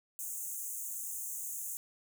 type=high-pass noise; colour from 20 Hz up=pink; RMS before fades=-40 dBFS; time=0.19-1.77 s; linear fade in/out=0 ms; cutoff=6400 Hz; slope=96 dB/octave; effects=none